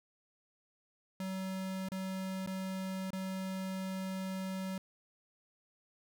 square tone with dropouts, 189.4 Hz, F#3, 41 cents sharp, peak -37 dBFS, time 1.2-4.78 s, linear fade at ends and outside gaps 2 ms, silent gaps 1.887-1.918 / 2.463-2.473 / 3.105-3.131 s, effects none

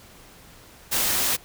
white noise, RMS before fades -23 dBFS, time 0.91-1.37 s, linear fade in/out 20 ms, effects pink hiss -49 dBFS RMS until 1.44 s

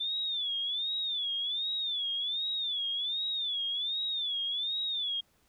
sine tone with vibrato, 3520 Hz, A7, in tune, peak -30 dBFS, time 0-5.21 s, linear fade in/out 10 ms, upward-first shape sine, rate 1.3 Hz, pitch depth 140 cents each way, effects pink hiss -69 dBFS RMS until 5.48 s

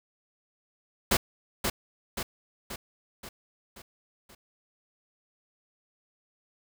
pink noise with echo, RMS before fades -23 dBFS, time 1.11-1.17 s, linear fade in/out 5 ms, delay 530 ms, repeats 6, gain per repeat -5 dB, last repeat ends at 4.35 s, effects none

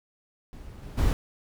brown noise with level steps, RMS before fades -43 / -40 / -23 dBFS, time 0.53-1.13 s, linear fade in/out 0 ms, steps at 0.82 / 0.97 s, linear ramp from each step 20 ms, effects none

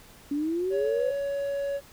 sine exponential sweep, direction up, 280.5 to 525 Hz, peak -25 dBFS, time 0.31-1.11 s, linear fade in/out 5 ms
triangle tone, 561 Hz, C#5, 21 cents sharp, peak -25 dBFS, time 0.7-1.81 s, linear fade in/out 50 ms
effects pink hiss -52 dBFS RMS until 1.92 s

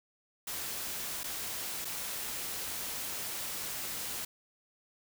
white noise with dropouts, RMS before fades -38 dBFS, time 0.47-4.25 s, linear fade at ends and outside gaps 5 ms, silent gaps 1.234-1.24 / 1.847-1.851 s, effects none

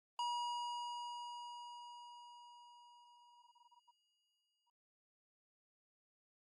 square tone with exponential decay, 960 Hz, B5, 49 cents flat, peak -37 dBFS, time 0.19-4.7 s, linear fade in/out 2 ms, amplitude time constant 980 ms, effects low-pass 6000 Hz 12 dB/octave + AAC 32 kbps

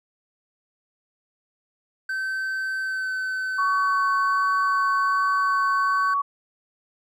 triangle tone with pitch glide, 1543 to 1523.5 Hz, G6 to G6, -28 to -50 cents, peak -23 dBFS, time 2.09-6.14 s, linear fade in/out 5 ms, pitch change -22 cents, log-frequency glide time 2.82-3.1 s
sine tone with vibrato, 1118 Hz, C#6, 14 cents sharp, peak -20 dBFS, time 3.58-6.22 s, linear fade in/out 10 ms, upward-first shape sine, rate 1.3 Hz, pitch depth 11 cents each way
effects none

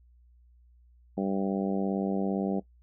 harmonic tone, 97.6 Hz, G2, 7 cents flat, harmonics 2 / 3 / 4 / 5 / 6 / 7 / 8, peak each -29 / -33 / -35 / -37 / -39 / -40 / -41 dBFS, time 1.17-2.6 s, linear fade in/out 10 ms, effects noise-tail reverb RT60 0.1 s tail -17 dB re dry + added 60 Hz sine -56 dBFS peak until 2.82 s

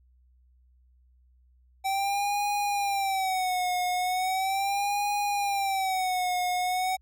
square tone with vibrato, 770 Hz, G5, 31 cents flat, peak -26 dBFS, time 1.84-6.97 s, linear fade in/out 20 ms, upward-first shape sine, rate 0.38 Hz, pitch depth 110 cents each way, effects added 62 Hz sine -58 dBFS peak until 7.01 s

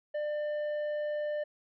triangle tone with tanh clipping, 597 Hz, D5, 28 cents sharp, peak -32 dBFS, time 0.14-1.44 s, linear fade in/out 10 ms, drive 11 dB, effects none

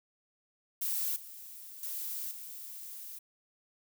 violet noise with level steps, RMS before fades -33 / -48 / -38 / -45 dBFS, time 0.81-3.19 s, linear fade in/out 10 ms, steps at 1.16 / 1.83 / 2.31 s, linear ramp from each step 2 ms, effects none

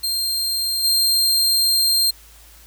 sawtooth tone with level steps, 4186 Hz, C8, in tune, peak -17 / -12 dBFS, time 0.03-2.11 s, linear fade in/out 10 ms, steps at 0.83 s, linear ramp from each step 20 ms, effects added 55 Hz sine -47 dBFS peak until 2.66 s + white hiss -48 dBFS RMS until 2.66 s

